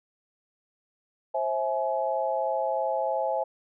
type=tone cluster; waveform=sine; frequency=532 / 655 / 845 Hz; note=C5 / E5 / G#5; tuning=+29 / -11 / +30 cents; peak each=-29 dBFS; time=1.34-3.44 s; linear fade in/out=10 ms; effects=none